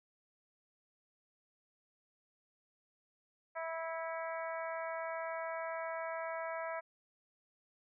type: harmonic tone with a mistuned harmonic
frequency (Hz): 327.2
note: E4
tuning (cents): -13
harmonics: 2 / 3 / 4 / 5 / 6 / 7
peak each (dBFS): -40 / -44 / -46 / -48 / -50 / -51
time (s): 3.55-6.81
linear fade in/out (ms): 20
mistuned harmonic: 7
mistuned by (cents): -30
effects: none